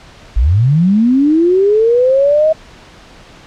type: linear sweep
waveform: sine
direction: up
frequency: 46.25 to 640 Hz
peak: -7 dBFS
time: 0.36-2.53 s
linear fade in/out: 10 ms
effects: pink hiss -39 dBFS RMS until 3.46 s + low-pass 5000 Hz 12 dB/octave